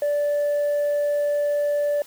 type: tone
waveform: sine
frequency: 583 Hz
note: D5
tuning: 13 cents flat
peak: -17 dBFS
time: 0.02-2.02 s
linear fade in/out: 2 ms
effects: tanh soft clip ceiling -18 dBFS + white hiss -48 dBFS RMS until 2.06 s